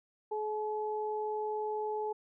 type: tone pair together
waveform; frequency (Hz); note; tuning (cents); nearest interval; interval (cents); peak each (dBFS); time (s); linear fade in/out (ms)
sine; 426.4 / 856; G#4 / A5; +46 / -48; octave; 1206; -34 / -36; 0.31-2.13; 10
effects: none